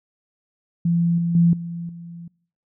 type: tone with level steps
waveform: sine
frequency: 170.1 Hz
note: F3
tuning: 45 cents flat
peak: -16 / -19 / -12 / -27 / -34 dBFS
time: 0.85-2.28 s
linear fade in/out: 5 ms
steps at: 1.18 / 1.35 / 1.53 / 1.89 s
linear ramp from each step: 2 ms
effects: noise-tail reverb RT60 0.6 s tail -25 dB re dry